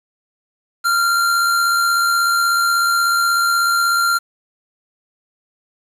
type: tone with amplitude modulation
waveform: square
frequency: 1385 Hz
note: F6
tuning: 15 cents flat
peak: -13 dBFS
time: 0.84-4.19 s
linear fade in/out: 20 ms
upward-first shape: sine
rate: 76.4 Hz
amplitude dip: 30%
effects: resampled to 32000 Hz + 7-bit